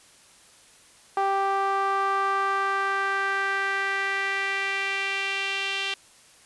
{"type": "tone with band-pass filter sweep", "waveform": "sawtooth", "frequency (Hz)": 392, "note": "G4", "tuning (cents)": 0, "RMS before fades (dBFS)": -26, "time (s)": [1.17, 5.94], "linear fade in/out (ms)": 2, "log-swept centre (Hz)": [900, 3000], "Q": 2.9, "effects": ["white hiss -54 dBFS RMS until 6.45 s", "resampled to 24000 Hz"]}